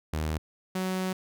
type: tone pair in turn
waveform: sawtooth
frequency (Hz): 77.78 / 186.44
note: D#2 / F#3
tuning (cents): 0 / +13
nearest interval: octave + minor third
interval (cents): 1513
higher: second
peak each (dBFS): -24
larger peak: neither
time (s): 0.13-0.38 / 0.75-1.13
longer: second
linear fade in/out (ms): 5
effects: none